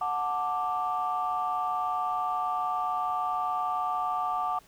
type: chord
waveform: sine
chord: D major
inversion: first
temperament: just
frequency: 734.2 / 881 / 1174.7 Hz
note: F#5 / A5 / D6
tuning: -14 / +2 / 0 cents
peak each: -30 / -33 / -29 dBFS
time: 0.01-4.59 s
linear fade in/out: 5 ms
effects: tanh soft clip ceiling -19 dBFS + pink hiss -58 dBFS RMS until 4.67 s